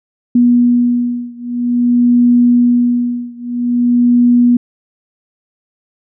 sine beating tone pair, 242.1 / 242.6 Hz, B3 / B3, -34 / -31 cents, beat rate 0.5 Hz, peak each -11 / -12 dBFS, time 0.35-4.57 s, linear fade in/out 5 ms, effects none

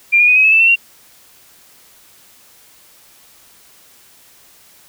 sine tone with pitch steps, 2389 / 2438 / 2488 / 2538 / 2590 / 2643 / 2697 / 2752 Hz, D7 / D#7 / D#7 / D#7 / E7 / E7 / E7 / F7, +29 / -36 / -1 / +34 / -31 / +4 / +39 / -26 cents, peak -7 dBFS, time 0.12-0.76 s, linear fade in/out 20 ms, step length 80 ms, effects white hiss -47 dBFS RMS until 4.88 s

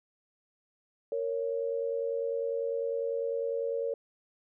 sine tone pair together, 464 / 554 Hz, A#4 / C#5, -8 / -1 cents, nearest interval minor third, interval 307 cents, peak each -31 / -33 dBFS, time 1.12-3.94 s, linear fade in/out 2 ms, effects none

